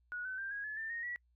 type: tone with pitch steps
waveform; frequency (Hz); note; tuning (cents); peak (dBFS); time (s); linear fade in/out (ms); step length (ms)
sine; 1459 / 1519.2 / 1581.9 / 1647.2 / 1715.1 / 1785.9 / 1859.6 / 1936.3; F#6 / F#6 / G6 / G#6 / A6 / A6 / A#6 / B6; -25 / +45 / +15 / -15 / -45 / +25 / -5 / -35; -38; 0.12-1.16; 0; 130
effects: noise-tail reverb RT60 0.1 s tail -26 dB re dry + added 60 Hz sine -69 dBFS peak until 1.35 s